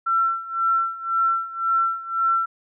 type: tone with tremolo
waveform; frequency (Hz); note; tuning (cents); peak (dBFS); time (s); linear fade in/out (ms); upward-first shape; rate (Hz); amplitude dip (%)
sine; 1348; E6; +38; -16; 0.06-2.46; 10; sine; 1.9; 85
effects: none